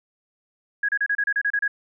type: tone bursts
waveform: sine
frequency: 1657 Hz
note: G#6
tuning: 4 cents flat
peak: -19 dBFS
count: 10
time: 0.83-1.679 s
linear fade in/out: 5 ms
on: 57 ms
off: 31 ms
effects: none